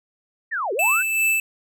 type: linear two-way sweep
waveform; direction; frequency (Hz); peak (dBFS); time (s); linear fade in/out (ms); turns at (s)
sine; down then up; 1906 to 358.5 to 1589; -22; 0.51-1.03; 20; 0.73
type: tone with tremolo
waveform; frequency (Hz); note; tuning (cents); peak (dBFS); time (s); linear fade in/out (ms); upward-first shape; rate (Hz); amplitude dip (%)
square; 2637; E7; 0; -17; 0.79-1.4; 2; sine; 2.6; 45
effects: none